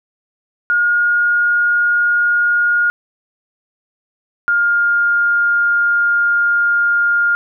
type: tone pair in turn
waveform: sine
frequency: 1428 / 1410.8 Hz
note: F6 / F6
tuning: +38 / +17 cents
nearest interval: unison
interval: 21 cents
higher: first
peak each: -11 dBFS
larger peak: neither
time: 0.7-2.9 / 4.48-7.35 s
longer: second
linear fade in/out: 0 ms
effects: none